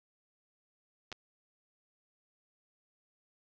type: clicks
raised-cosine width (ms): 0.2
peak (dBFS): -25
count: 2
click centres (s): 1.118 / 1.126
effects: resampled to 16000 Hz + 9-bit